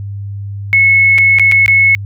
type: tone with dropouts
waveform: sine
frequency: 2192 Hz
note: C#7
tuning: 20 cents flat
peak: -5 dBFS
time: 0.73-1.95 s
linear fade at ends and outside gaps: 0 ms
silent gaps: 1.181-1.185 / 1.386-1.396 / 1.515-1.521 / 1.661-1.68 s
effects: added 100 Hz sine -20 dBFS peak until 2.05 s